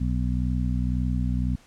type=harmonic tone; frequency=61.9 Hz; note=B1; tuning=5 cents sharp; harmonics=1 / 2 / 3 / 4; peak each=-25 / -28 / -30 / -31 dBFS; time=0-1.56 s; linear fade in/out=10 ms; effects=pink hiss -56 dBFS RMS until 1.66 s + low-pass 9000 Hz 12 dB/octave